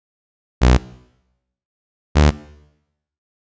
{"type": "tone pair in turn", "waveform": "sawtooth", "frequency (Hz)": [62.1, 74.34], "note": ["B1", "D2"], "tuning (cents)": [10, 22], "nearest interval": "minor third", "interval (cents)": 312, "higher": "second", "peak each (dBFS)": -5, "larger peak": "neither", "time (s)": [[0.61, 0.78], [2.15, 2.31]], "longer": "first", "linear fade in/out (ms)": 20, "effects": ["noise-tail reverb RT60 0.9 s tail -20 dB re dry", "resampled to 16000 Hz"]}